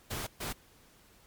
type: noise bursts at uneven times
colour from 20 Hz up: pink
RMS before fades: -37 dBFS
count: 2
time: 0.1-0.27 / 0.4-0.53 s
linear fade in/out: 10 ms
effects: pink hiss -61 dBFS RMS until 1.26 s + MP3 96 kbps